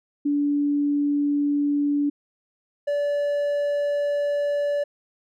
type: tone pair in turn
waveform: sine / triangle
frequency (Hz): 288.9 / 577.8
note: D4 / D5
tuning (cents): -28 / -28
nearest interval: octave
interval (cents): 1200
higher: second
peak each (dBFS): -19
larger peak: neither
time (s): 0.25-2.1 / 2.87-4.84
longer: second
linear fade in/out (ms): 10
effects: none